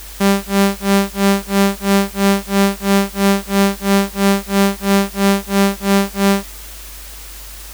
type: tone with tremolo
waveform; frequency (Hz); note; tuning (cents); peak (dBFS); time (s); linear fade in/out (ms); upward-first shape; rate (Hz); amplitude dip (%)
sawtooth; 197.7; G3; +15; -5; 0.2-6.45; 10; sine; 3; 100
effects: added 50 Hz sine -34 dBFS peak until 7.73 s + white hiss -35 dBFS RMS until 7.73 s